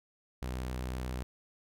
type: tone with vibrato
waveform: sawtooth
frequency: 63 Hz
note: B1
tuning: 35 cents sharp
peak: -31 dBFS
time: 0.42-1.23 s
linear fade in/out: 0 ms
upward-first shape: sine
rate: 7.8 Hz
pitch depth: 9 cents each way
effects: none